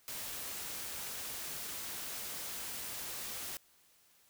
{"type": "noise", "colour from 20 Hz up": "white", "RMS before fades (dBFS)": -42, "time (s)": [0.08, 3.57], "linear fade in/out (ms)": 0, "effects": ["white hiss -67 dBFS RMS until 4.29 s"]}